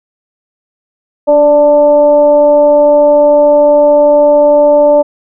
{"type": "tone with frequency modulation", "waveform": "sine", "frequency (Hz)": 587.3, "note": "D5", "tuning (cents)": 0, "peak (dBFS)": -3, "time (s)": [1.27, 5.03], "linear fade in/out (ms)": 20, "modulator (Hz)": 297, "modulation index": 0.5, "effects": []}